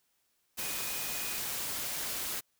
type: tone in noise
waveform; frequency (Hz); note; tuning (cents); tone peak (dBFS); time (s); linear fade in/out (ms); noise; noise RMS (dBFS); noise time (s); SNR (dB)
sine; 2489; D#7; 0; -45; 0.59-1.39; 20; white; -36; 0.57-2.41; -12
effects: white hiss -75 dBFS RMS until 2.59 s